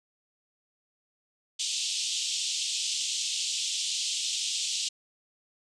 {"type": "band-pass noise", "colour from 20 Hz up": "pink", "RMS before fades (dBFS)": -31, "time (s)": [1.59, 4.89], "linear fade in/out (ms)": 10, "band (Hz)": [2900, 8200], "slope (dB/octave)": 48, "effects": []}